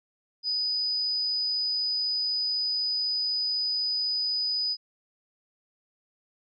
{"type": "tone", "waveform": "sine", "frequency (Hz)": 4978, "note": "D#8", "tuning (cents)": 0, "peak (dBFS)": -25, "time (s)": [0.43, 4.77], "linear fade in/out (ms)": 50, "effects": []}